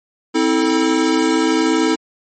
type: chord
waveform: square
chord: A minor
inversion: first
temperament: equal with one note detuned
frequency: 261.6 / 322.5 / 440 Hz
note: C4 / E4 / A4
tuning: 0 / -38 / 0 cents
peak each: -20 / -16 / -21 dBFS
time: 0.34-1.96 s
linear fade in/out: 20 ms
effects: MP3 32 kbps